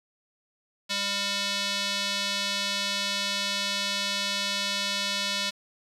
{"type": "tone with band-pass filter", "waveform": "square", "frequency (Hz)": 200, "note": "G3", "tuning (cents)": 35, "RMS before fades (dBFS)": -29, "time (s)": [0.89, 5.51], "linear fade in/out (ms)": 20, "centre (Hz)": 4000, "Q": 1.8, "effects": ["resampled to 32000 Hz", "8-bit"]}